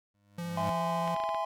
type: tone with exponential growth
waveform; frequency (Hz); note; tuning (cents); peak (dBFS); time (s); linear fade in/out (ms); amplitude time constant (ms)
25% pulse; 101.6; G#2; -38; -29; 0.14-0.7; 5; 120
type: tone with vibrato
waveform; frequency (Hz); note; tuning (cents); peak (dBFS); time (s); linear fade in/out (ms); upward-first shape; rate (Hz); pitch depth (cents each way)
square; 171.5; F3; -31; -35; 0.38-1.15; 5; square; 14; 9
type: chord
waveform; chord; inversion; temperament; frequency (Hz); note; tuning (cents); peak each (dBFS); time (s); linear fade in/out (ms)
triangle; E augmented; none; just; 659.3 / 824.1 / 1030.1; E5 / G#5 / B#5; 0 / -14 / -27; -32; 0.57-1.45; 5
type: clicks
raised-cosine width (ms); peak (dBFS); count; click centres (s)
0.3; -25; 6; 1.077 / 1.164 / 1.201 / 1.238 / 1.291 / 1.346
effects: none